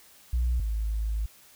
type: tone pair in turn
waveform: sine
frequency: 60.4 / 53.81 Hz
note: B1 / A1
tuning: -38 / -38 cents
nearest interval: major second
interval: 200 cents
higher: first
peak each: -21 / -25 dBFS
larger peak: first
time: 0.33-0.6 / 0.6-1.26 s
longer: second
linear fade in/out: 5 ms
effects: tanh soft clip ceiling -20 dBFS + white hiss -55 dBFS RMS until 1.55 s